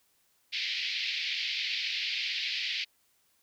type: band-pass noise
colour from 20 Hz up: pink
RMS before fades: -33 dBFS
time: 0.52-2.85 s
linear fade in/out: 20 ms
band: 2100 to 4800 Hz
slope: 48 dB/octave
effects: white hiss -70 dBFS RMS until 3.42 s